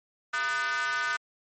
square tone with high-pass filter, 136.4 Hz, C#3, 28 cents flat, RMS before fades -29 dBFS, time 0.33-1.17 s, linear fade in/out 10 ms, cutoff 1400 Hz, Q 6.6, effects MP3 32 kbps

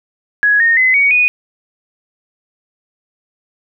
sine tone with pitch steps, 1672 / 1844.5 / 2035 / 2245 / 2476 Hz, G#6 / A#6 / C7 / C#7 / D#7, +11 / -19 / -49 / +21 / -9 cents, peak -8 dBFS, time 0.43-1.28 s, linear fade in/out 0 ms, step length 170 ms, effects none

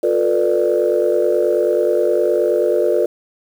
sine chord, B half-diminished seventh, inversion second, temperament just, 355.6 / 444.5 / 493.9 / 592.7 Hz, F4 / A4 / B4 / D5, +31 / +18 / 0 / +16 cents, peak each -18 dBFS, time 0.03-3.06 s, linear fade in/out 5 ms, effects tanh soft clip ceiling -5 dBFS + 7-bit

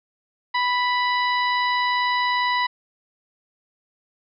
harmonic tone, 987.8 Hz, B5, in tune, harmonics 1 / 2 / 3 / 4 / 5, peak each -21 / -24 / -33 / -30 / -37 dBFS, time 0.54-2.67 s, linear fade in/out 10 ms, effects none

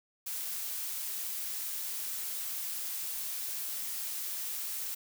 blue noise, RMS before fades -37 dBFS, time 0.26-4.95 s, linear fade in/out 10 ms, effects none

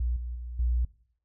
sine tone with level steps, 60.1 Hz, B1, 46 cents flat, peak -25 / -32 / -35 / -23 dBFS, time 0-0.85 s, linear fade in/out 5 ms, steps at 0.16 / 0.35 / 0.59 s, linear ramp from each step 5 ms, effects noise-tail reverb RT60 0.6 s tail -20 dB re dry

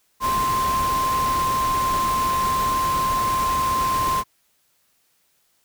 sine tone in noise, 1046.5 Hz, C6, in tune, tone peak -19 dBFS, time 0.2-4.24 s, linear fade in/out 50 ms, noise pink, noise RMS -29 dBFS, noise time 0.2-4.24 s, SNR +7 dB, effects white hiss -65 dBFS RMS until 5.64 s

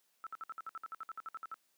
sine tone bursts, 1318.5 Hz, E6, in tune, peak -40 dBFS, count 16, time 0.24-1.542 s, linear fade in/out 0 ms, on 27 ms, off 58 ms, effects white hiss -75 dBFS RMS until 1.77 s + high-pass 200 Hz 12 dB/octave

